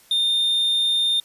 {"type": "tone", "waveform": "triangle", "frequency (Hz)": 3629, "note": "A#7", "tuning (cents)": -47, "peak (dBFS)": -16, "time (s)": [0.11, 1.2], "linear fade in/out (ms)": 2, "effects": ["white hiss -53 dBFS RMS until 1.24 s", "resampled to 32000 Hz"]}